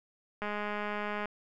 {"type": "click train", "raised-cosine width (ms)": 0.5, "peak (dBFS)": -21, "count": 175, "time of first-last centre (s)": [0.42, 1.257], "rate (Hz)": 208, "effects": []}